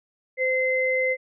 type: tone pair together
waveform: sine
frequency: 516 / 2064 Hz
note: C5 / C7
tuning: -24 / -24 cents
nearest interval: 2 octaves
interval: 2400 cents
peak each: -23 dBFS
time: 0.37-1.17 s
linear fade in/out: 50 ms
effects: none